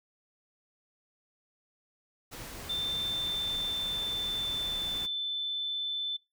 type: noise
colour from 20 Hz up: pink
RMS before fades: -43 dBFS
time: 2.31-5.07 s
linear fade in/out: 20 ms
type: tone with pitch glide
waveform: sine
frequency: 3563 to 3524 Hz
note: A7 to A7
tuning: +21 to +2 cents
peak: -30 dBFS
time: 2.69-6.17 s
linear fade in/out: 10 ms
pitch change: -19 cents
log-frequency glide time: 2.92-5.28 s
effects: noise-tail reverb RT60 0.2 s tail -21 dB re dry